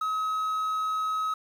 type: tone with quantisation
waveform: triangle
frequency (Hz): 1276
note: D#6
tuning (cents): +43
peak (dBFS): -24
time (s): 0.01-1.34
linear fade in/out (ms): 5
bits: 9
effects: none